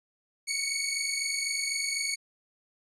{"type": "tone pair together", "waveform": "15% pulse", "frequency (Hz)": [2217, 2241], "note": ["C#7", "C#7"], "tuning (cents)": [0, 18], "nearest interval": "unison", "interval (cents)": 18, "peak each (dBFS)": -25, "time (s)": [0.47, 2.16], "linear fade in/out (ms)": 20, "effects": ["resampled to 24000 Hz"]}